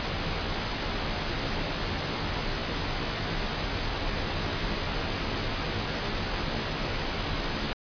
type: noise with comb filter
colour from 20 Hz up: pink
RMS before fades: -30 dBFS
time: 0-7.73 s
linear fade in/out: 0 ms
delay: 16 ms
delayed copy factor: -0.5
effects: resampled to 11025 Hz